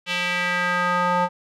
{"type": "tone with band-pass filter sweep", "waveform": "square", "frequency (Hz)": 178.1, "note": "F3", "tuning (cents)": 34, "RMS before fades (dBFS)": -22, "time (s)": [0.06, 1.29], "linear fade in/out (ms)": 50, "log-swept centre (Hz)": [2900, 920], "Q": 2.3, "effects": []}